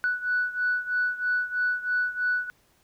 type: beating tone pair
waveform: sine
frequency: 1480 / 1483.1 Hz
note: F#6 / F#6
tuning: 0 / +4 cents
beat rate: 3.1 Hz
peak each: -25 / -28 dBFS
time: 0.04-2.5 s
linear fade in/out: 0 ms
effects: tanh soft clip ceiling -17 dBFS + pink hiss -64 dBFS RMS until 2.83 s